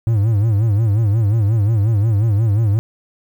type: tone with vibrato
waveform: triangle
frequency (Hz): 107.2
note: A2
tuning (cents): -45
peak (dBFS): -10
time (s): 0.07-2.79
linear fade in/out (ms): 0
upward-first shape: sine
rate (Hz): 5.6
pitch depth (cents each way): 140
effects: 8-bit